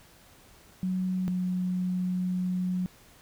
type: tone pair in turn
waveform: sine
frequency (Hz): 185 / 182.24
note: F#3 / F#3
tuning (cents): 0 / -26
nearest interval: unison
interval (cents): 26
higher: first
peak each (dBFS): -26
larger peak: neither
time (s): 0.83-1.28 / 1.28-2.86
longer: second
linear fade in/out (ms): 0
effects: pink hiss -56 dBFS RMS until 3.21 s